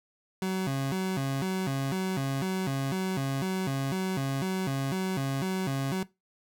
30% pulse tone with vibrato, 160 Hz, D#3, 49 cents sharp, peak -25 dBFS, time 0.42-6.03 s, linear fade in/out 2 ms, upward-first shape square, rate 2 Hz, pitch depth 280 cents each way, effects noise-tail reverb RT60 0.2 s tail -18 dB re dry

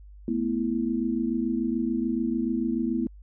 sine chord, A suspended second, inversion none, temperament equal, 220 / 246.9 / 329.6 Hz, A3 / B3 / E4, 0 / 0 / 0 cents, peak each -29 / -27 / -29 dBFS, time 0.28-3.07 s, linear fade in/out 2 ms, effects added 50 Hz sine -44 dBFS peak until 3.22 s

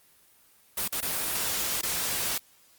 white noise with dropouts, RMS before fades -29 dBFS, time 0.77-2.38 s, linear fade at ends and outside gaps 5 ms, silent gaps 0.879-0.924 / 1.007-1.025 / 1.813-1.831 s, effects white hiss -60 dBFS RMS until 2.78 s + Opus 24 kbps

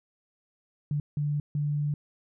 sine tone bursts at uneven times, 146.83 Hz, D3, in tune, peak -25 dBFS, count 3, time 0.91-1 / 1.17-1.4 / 1.55-1.94 s, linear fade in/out 2 ms, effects none

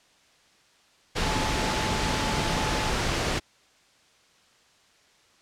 sine tone in noise, 865 Hz, A5, 30 cents flat, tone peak -33 dBFS, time 1.22-2.92 s, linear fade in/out 20 ms, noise pink, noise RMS -26 dBFS, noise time 1.15-3.4 s, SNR -10 dB, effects white hiss -60 dBFS RMS until 5.41 s + low-pass 6000 Hz 12 dB/octave

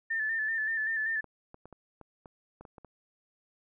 sine tone with vibrato, 1771 Hz, A6, 11 cents sharp, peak -28 dBFS, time 0.1-1.21 s, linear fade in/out 10 ms, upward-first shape square, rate 5.2 Hz, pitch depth 34 cents each way
clicks, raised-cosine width 1 ms, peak -34 dBFS, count 10, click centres 1.243 / 1.544 / 1.656 / 1.727 / 2.013 / 2.258 / 2.61 / 2.652 / 2.782 / 2.847 s
effects none

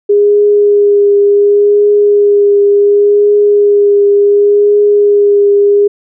sine tone with vibrato, 409 Hz, G#4, 26 cents flat, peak -4 dBFS, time 0.09-5.88 s, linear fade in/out 10 ms, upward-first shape triangle, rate 0.69 Hz, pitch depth 19 cents each way, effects none

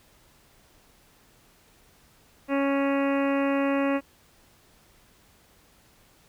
harmonic tone, 277.2 Hz, C#4, in tune, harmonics 1 / 2 / 3 / 4 / 5 / 6 / 7 / 8 / 9 / 10, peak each -24 / -27 / -36 / -34 / -39 / -40 / -38 / -44 / -39 / -43 dBFS, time 2.48-4.01 s, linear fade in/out 50 ms, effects pink hiss -59 dBFS RMS until 6.28 s

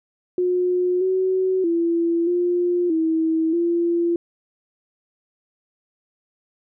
sine tone with pitch steps, 360.7 / 374.8 / 337.1 / 352.6 / 322.4 / 341.7 Hz, F#4 / F#4 / E4 / F4 / E4 / F4, -44 / +22 / +39 / +17 / -38 / -38 cents, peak -17 dBFS, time 0.38-4.16 s, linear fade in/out 2 ms, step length 630 ms, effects none

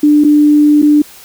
sine tone with dropouts, 296.7 Hz, D4, 18 cents sharp, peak -4 dBFS, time 0.03-1.02 s, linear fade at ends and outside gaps 5 ms, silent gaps 0.24-0.246 / 0.819-0.826 s, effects white hiss -37 dBFS RMS until 1.24 s

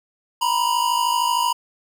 square tone pair together, 946.9 / 1000 Hz, A#5 / B5, +27 / +21 cents, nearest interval minor second, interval 94 cents, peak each -21 / -22 dBFS, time 0.41-1.53 s, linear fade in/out 10 ms, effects none

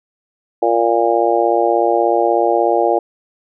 harmonic tone, 116.54 Hz, A#2, in tune, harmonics 3 / 4 / 5 / 6 / 7, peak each -18 / -18 / -18 / -18 / -18 dBFS, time 0.62-2.99 s, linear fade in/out 5 ms, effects none

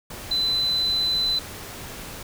sine tone in noise, 4020 Hz, B7, 30 cents sharp, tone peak -20 dBFS, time 0.31-1.39 s, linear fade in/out 5 ms, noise pink, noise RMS -37 dBFS, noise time 0.1-2.23 s, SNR +14 dB, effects none

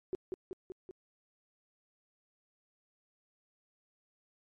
sine tone with echo, 372.3 Hz, F#4, 11 cents sharp, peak -31 dBFS, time 0.13-0.15 s, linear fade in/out 0 ms, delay 190 ms, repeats 4, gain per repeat -3 dB, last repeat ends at 0.91 s, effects MP3 48 kbps

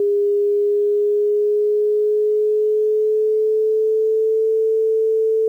sine tone with pitch glide, 407.4 to 441.7 Hz, G#4 to A4, -33 to +7 cents, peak -14 dBFS, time 0-5.48 s, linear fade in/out 2 ms, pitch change +140 cents, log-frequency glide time 0.21-4.5 s, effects 9-bit

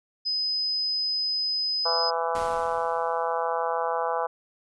sine tone, 5030 Hz, D#8, 18 cents sharp, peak -24 dBFS, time 0.25-2.11 s, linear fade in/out 20 ms
harmonic tone, 166.2 Hz, E3, 15 cents sharp, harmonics 3 / 4 / 5 / 6 / 7 / 8 / 9, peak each -30 / -31 / -30 / -31 / -33 / -37 / -40 dBFS, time 1.85-4.27 s, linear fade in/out 10 ms
pink noise with exponential decay, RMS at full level -37 dBFS, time 2.35-3.6 s, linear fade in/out 1 ms, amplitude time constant 270 ms
effects resampled to 24000 Hz

